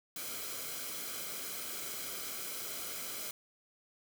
white noise with comb filter, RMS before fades -41 dBFS, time 0.16-3.31 s, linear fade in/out 2 ms, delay 1.1 ms, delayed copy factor -0.6, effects none

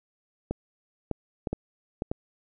clicks, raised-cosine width 2 ms, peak -15 dBFS, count 6, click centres 0.51 / 1.113 / 1.472 / 1.53 / 2.021 / 2.115 s, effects none

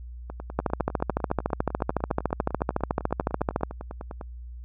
two click trains, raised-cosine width 1 ms, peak -22 / -9 dBFS, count 40 / 43, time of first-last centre 0.3-4.212 / 0.59-3.633 s, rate 9.97 / 13.8 Hz, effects added 60 Hz sine -37 dBFS peak until 4.64 s

